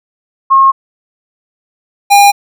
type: tone pair in turn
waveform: sine / square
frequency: 1079 / 808.3 Hz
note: C#6 / G#5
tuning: -47 / -47 cents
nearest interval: perfect fourth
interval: 500 cents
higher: first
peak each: -3 dBFS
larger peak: neither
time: 0.5-0.72 / 2.1-2.32 s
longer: neither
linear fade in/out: 20 ms
effects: none